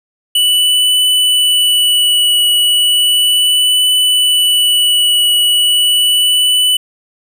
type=tone with vibrato; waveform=square; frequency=2962 Hz; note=F#7; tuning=1 cent sharp; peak=-9 dBFS; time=0.35-6.77 s; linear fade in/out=5 ms; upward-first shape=triangle; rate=0.35 Hz; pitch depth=16 cents each way; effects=none